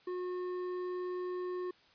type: tone with hard clipping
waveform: sine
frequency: 361.9 Hz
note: F#4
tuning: 38 cents flat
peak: -37 dBFS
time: 0.07-1.71 s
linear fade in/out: 5 ms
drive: 8 dB
effects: white hiss -64 dBFS RMS until 1.94 s + resampled to 11025 Hz

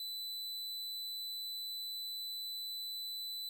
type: tone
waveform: 45% pulse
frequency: 3996 Hz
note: B7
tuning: 20 cents sharp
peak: -40 dBFS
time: 0-3.49 s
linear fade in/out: 2 ms
effects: none

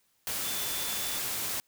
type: tone in noise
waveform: sine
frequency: 3500 Hz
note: A7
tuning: 10 cents flat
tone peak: -40 dBFS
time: 0.44-1.18 s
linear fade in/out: 0 ms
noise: white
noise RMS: -33 dBFS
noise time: 0.27-1.6 s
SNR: -10 dB
effects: white hiss -71 dBFS RMS until 1.67 s

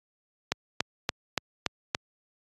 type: click train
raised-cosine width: 0.2 ms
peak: -7 dBFS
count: 6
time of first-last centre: 0.52-1.949 s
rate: 3.5 Hz
effects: high-pass 80 Hz 12 dB/octave + AAC 32 kbps

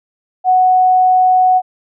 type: tone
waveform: sine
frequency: 740 Hz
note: F#5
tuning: in tune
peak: -7 dBFS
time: 0.44-1.62 s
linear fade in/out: 50 ms
effects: none

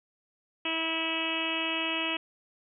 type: harmonic tone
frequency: 325 Hz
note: E4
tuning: 24 cents flat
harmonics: 1 / 2 / 3 / 4 / 5 / 6 / 7 / 8 / 9 / 10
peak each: -36 / -39 / -39 / -41 / -45 / -41 / -39 / -33 / -34 / -39 dBFS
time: 0.65-2.17 s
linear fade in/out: 5 ms
effects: none

